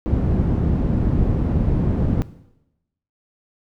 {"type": "low-pass noise", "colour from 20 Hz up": "white", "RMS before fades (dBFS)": -19, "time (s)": [0.06, 2.22], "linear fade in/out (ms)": 0, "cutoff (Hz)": 170, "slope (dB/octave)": 12, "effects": ["noise-tail reverb RT60 0.9 s tail -17 dB re dry"]}